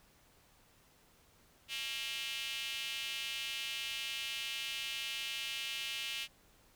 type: tone with high-pass filter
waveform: square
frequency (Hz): 125.3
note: B2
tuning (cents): +25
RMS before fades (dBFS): -40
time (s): 1.68-6.28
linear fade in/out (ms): 50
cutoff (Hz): 2800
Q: 4
effects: pink hiss -66 dBFS RMS until 6.75 s